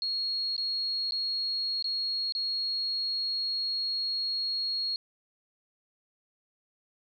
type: tone with dropouts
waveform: sine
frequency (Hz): 4300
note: C8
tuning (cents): +47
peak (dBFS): -28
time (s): 0.02-4.96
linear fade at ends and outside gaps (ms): 1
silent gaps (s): 0.565-0.579 / 1.109-1.121 / 1.825-1.843 / 2.323-2.35
effects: none